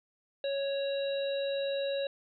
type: harmonic tone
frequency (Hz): 554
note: C#5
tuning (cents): -1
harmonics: 1 / 3 / 5 / 7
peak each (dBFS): -30 / -46 / -45 / -41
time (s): 0.44-2.07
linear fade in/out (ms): 2
effects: none